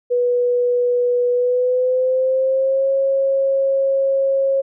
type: tone with pitch glide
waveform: sine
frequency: 489.2 to 542.8 Hz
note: B4 to C#5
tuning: -16 to -36 cents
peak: -14 dBFS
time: 0.1-4.62 s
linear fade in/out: 20 ms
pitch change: +180 cents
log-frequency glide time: 1.31-2.9 s
effects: none